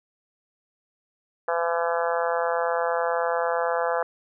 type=harmonic tone; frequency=169 Hz; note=E3; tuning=43 cents sharp; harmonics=3 / 4 / 5 / 6 / 7 / 8 / 9 / 10; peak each=-26 / -28 / -30 / -32 / -33 / -34 / -35 / -36 dBFS; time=1.48-4.03 s; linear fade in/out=2 ms; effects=none